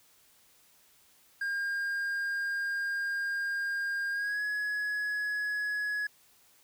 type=tone with pitch glide; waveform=triangle; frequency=1610 to 1683.2 Hz; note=G6 to G#6; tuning=+46 to +23 cents; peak=-28 dBFS; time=1.41-6.07 s; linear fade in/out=5 ms; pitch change=+77 cents; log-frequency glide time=4.11-4.43 s; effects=white hiss -63 dBFS RMS until 6.63 s